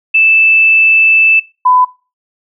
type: tone pair in turn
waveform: sine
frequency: 2637 / 1003 Hz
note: E7 / B5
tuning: 0 / +26 cents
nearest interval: octave + perfect fourth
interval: 1674 cents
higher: first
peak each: -5 dBFS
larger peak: neither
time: 0.14-1.4 / 1.65-1.85 s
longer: first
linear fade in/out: 10 ms
effects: noise-tail reverb RT60 0.3 s tail -21 dB re dry